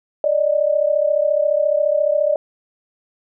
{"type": "tone pair together", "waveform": "sine", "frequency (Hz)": [579, 613.4], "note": ["D5", "D#5"], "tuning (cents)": [-25, -25], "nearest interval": "minor second", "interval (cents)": 100, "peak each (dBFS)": [-17, -17], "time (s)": [0.24, 2.36], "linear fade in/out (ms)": 2, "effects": []}